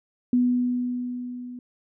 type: tone with level ramp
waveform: sine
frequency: 246.9 Hz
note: B3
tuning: in tune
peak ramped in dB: -16 to -35 dBFS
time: 0.33-1.59 s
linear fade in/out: 2 ms
effects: none